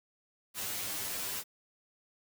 white noise with comb filter, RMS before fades -37 dBFS, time 0.54-1.44 s, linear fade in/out 50 ms, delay 10 ms, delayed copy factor +1, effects none

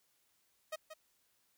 sawtooth tone with echo, 627 Hz, D#5, 13 cents sharp, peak -34 dBFS, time 0.72-0.76 s, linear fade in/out 10 ms, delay 180 ms, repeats 1, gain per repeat -9 dB, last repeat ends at 0.94 s, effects white hiss -75 dBFS RMS until 1.57 s

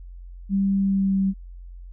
sine tone with pitch glide, 196 to 193.19 Hz, G3 to G3, 0 to -25 cents, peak -18 dBFS, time 0.49-1.34 s, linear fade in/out 50 ms, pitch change -25 cents, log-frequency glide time 0.78-1.21 s, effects added 44 Hz sine -37 dBFS peak until 1.92 s

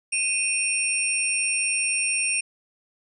sine tone cluster, 2486 / 2689 / 5550 / 8890 Hz, D#7 / E7 / F8 / C#9, -2 / +34 / -12 / +4 cents, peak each -26 / -30 / -31 / -25 dBFS, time 0.12-2.41 s, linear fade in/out 10 ms, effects none

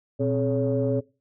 sine tone cluster, 120.8 / 263 / 423.8 / 560 Hz, B2 / C4 / G#4 / C#5, -38 / +9 / +35 / +18 cents, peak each -26 dBFS, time 0.19-1.01 s, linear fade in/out 20 ms, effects noise-tail reverb RT60 0.3 s tail -20 dB re dry + tanh soft clip ceiling -13 dBFS

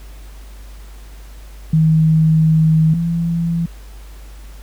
sine tone pair in turn, 158.7 / 168.14 Hz, D#3 / E3, +35 / +35 cents, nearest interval minor second, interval 100 cents, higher second, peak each -9 / -15 dBFS, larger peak first, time 1.73-2.94 / 2.94-3.66 s, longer first, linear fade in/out 5 ms, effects added 50 Hz sine -33 dBFS peak until 4.62 s + pink hiss -46 dBFS RMS until 4.62 s

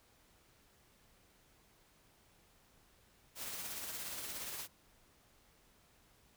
white noise with tremolo, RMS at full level -42 dBFS, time 3.35-4.68 s, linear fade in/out 50 ms, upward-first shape triangle, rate 17 Hz, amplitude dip 40%, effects pink hiss -68 dBFS RMS until 6.36 s

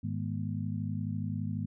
harmonic tone with a mistuned harmonic, 51.91 Hz, G#1, in tune, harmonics 2 / 3 / 4 / 5, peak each -35 / -37 / -38 / -39 dBFS, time 0.03-1.66 s, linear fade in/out 10 ms, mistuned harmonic 5, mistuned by -120 cents, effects none

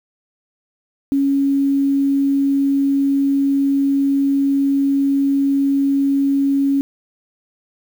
sine tone with quantisation, 277 Hz, C#4, 1 cent flat, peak -13 dBFS, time 1.12-6.81 s, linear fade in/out 0 ms, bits 7, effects none

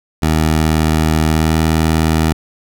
15% pulse tone with pitch glide, 78.6 to 79.74 Hz, D#2 to D#2, +18 to +43 cents, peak -5 dBFS, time 0.22-2.33 s, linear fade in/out 10 ms, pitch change +25 cents, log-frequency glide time 1.32-1.54 s, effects none

